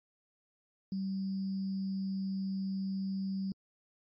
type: tone with sample-and-hold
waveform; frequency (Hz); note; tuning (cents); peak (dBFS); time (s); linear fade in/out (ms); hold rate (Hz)
sine; 192.9; G3; -28; -32; 0.92-3.52; 2; 4900
effects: MP3 32 kbps

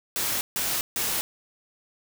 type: noise bursts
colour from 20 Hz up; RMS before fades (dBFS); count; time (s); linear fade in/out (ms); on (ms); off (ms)
white; -27; 3; 0.16-1.21; 0; 250; 150
effects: none

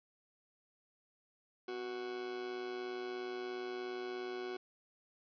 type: tone with amplitude modulation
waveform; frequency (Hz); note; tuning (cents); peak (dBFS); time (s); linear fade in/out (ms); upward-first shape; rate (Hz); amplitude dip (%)
40% pulse; 370; F#4; 0; -36; 1.68-4.57; 5; sine; 117; 60
effects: resampled to 11025 Hz + 11-bit

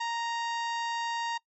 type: harmonic tone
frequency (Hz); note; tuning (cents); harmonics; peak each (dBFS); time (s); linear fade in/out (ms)
932; A#5; -1; 1 / 2 / 3 / 4 / 5 / 6 / 7 / 8; -31 / -38 / -42 / -43 / -45 / -51 / -51 / -53; 0-1.38; 10
effects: noise-tail reverb RT60 0.1 s tail -23 dB re dry

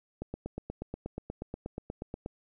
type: click train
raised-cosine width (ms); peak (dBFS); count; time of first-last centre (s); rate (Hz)
2; -23; 18; 0.22-2.261; 8.33
effects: none

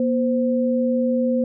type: tone pair together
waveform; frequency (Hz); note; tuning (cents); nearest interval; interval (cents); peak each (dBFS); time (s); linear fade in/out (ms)
sine; 239.4 / 518; A#3 / C5; +46 / -17; octave + minor second; 1337; -19 / -21; 0-1.44; 2
effects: none

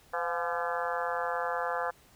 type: harmonic tone with a mistuned harmonic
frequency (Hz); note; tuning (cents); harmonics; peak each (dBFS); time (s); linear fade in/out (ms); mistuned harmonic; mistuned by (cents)
170.4; F3; -42; 3 / 4 / 5 / 6 / 7 / 8 / 9 / 10; -35 / -36 / -37 / -38 / -38 / -39 / -40 / -40; 0.13-1.91; 10; 4; +59
effects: pink hiss -60 dBFS RMS until 2.15 s

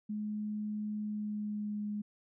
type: tone with pitch glide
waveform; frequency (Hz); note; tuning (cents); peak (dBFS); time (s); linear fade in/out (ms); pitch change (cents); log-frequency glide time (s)
sine; 211.1 to 208.4; G#3 to G#3; +29 to +6; -34; 0.09-2.02; 10; -23; 0.99-1.85
effects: none

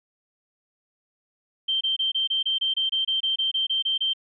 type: tone bursts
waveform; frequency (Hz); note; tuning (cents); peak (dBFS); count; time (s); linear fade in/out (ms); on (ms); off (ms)
sine; 3136; G7; 0; -21; 16; 1.68-4.135; 10; 130; 25
effects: none

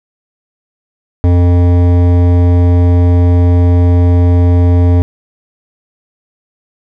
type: tone with hard clipping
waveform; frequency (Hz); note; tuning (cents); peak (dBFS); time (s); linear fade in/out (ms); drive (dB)
sine; 88; F2; +14; -7; 1.24-5.02; 0; 14
effects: none

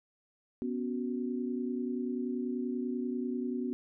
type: chord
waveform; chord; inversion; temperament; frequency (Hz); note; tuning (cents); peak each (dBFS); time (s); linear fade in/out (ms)
sine; B suspended second; none; equal; 246.9 / 277.2 / 370; B3 / C#4 / F#4; 0 / 0 / 0; -33 / -39 / -38; 0.62-3.73; 0
effects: none

